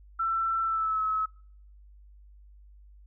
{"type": "tone with pitch glide", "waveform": "sine", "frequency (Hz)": [1339, 1289.7], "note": ["E6", "E6"], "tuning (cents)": [27, -38], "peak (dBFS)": -25, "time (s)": [0.19, 1.26], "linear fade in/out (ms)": 10, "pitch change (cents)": -65, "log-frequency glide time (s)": [0.63, 1.02], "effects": ["noise-tail reverb RT60 0.6 s tail -25 dB re dry", "added 50 Hz sine -50 dBFS peak until 3.06 s"]}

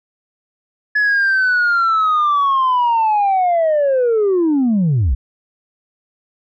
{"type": "linear sweep", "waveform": "sine", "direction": "down", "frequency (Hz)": [1709, 51.91], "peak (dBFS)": -10, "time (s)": [0.95, 5.15], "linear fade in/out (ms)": 10, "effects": ["tanh soft clip ceiling -10 dBFS"]}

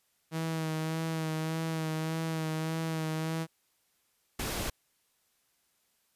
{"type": "tone with vibrato", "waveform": "sawtooth", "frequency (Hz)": 160, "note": "D#3", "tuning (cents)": 49, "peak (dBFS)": -27, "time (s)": [0.31, 3.47], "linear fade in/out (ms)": 50, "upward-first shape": "sine", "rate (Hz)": 1.7, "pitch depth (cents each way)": 27}
{"type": "noise", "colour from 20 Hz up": "pink", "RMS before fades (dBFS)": -34, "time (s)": [4.39, 4.7], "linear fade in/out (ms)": 5}
{"effects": ["white hiss -73 dBFS RMS until 6.15 s", "resampled to 32000 Hz"]}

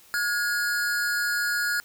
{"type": "tone pair together", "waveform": "square", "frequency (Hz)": [1435.2, 1661.2], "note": ["F6", "G#6"], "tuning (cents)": [47, 0], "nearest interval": "minor third", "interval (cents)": 253, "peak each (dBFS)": [-26, -29], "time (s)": [0.14, 1.8], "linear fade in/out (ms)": 0, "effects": ["white hiss -54 dBFS RMS until 1.84 s"]}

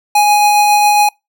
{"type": "tone with tremolo", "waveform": "square", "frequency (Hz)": 831, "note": "G#5", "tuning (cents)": 1, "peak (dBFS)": -7, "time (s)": [0.15, 1.09], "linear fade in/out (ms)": 5, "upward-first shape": "triangle", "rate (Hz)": 7.3, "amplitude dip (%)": 25, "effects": ["noise-tail reverb RT60 0.2 s tail -26 dB re dry"]}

